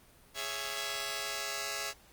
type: chord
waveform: 5% pulse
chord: C# minor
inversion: second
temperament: just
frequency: 415.8 / 554.4 / 665.2 Hz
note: G#4 / C#5 / E5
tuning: +2 / 0 / +16 cents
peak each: -30 / -29 / -27 dBFS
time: 0.34-1.94 s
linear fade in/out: 50 ms
effects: pink hiss -60 dBFS RMS until 2.12 s + Opus 32 kbps